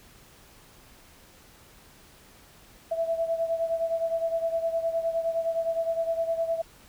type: beating tone pair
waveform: sine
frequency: 659.3 / 669 Hz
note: E5 / E5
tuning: 0 / +25 cents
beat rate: 9.7 Hz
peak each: -26 / -31 dBFS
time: 2.91-6.62 s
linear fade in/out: 10 ms
effects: pink hiss -54 dBFS RMS until 6.88 s